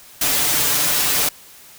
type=noise with comb filter; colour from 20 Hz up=white; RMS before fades=-18 dBFS; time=0.21-1.29 s; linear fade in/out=5 ms; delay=6.8 ms; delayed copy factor=+0.6; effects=white hiss -44 dBFS RMS until 1.78 s